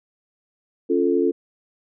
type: chord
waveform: sine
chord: Db augmented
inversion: none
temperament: equal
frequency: 277.2 / 349.2 / 440 Hz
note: Db4 / F4 / A4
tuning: 0 / 0 / 0 cents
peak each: -22 / -20 / -21 dBFS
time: 0.89-1.32 s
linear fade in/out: 20 ms
effects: none